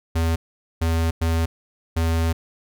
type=tone bursts at uneven times; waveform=square; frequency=82.2 Hz; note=E2; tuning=4 cents flat; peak=-19 dBFS; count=4; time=0.15-0.36 / 0.81-1.11 / 1.21-1.46 / 1.96-2.33 s; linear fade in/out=10 ms; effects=none